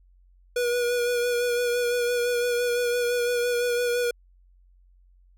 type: tone with vibrato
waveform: square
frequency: 483.9 Hz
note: B4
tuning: 35 cents flat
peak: -23 dBFS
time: 0.56-4.11 s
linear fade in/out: 5 ms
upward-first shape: sine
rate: 5.9 Hz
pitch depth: 23 cents each way
effects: added 45 Hz sine -54 dBFS peak until 5.37 s